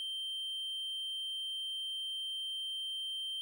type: tone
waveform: triangle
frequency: 3135 Hz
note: G7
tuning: 1 cent flat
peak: -35 dBFS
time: 0-3.41 s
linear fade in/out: 0 ms
effects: none